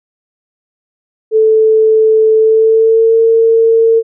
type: tone with pitch glide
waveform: sine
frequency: 438.7 to 453.4 Hz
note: A4 to A#4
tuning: -5 to -48 cents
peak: -5 dBFS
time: 1.31-4.03 s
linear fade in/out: 50 ms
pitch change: +57 cents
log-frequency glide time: 2.36-3.2 s
effects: none